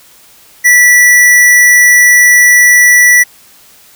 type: tone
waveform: square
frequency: 1958 Hz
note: B6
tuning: 15 cents flat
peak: -3 dBFS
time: 0.64-3.24 s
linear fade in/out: 20 ms
effects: white hiss -41 dBFS RMS until 3.95 s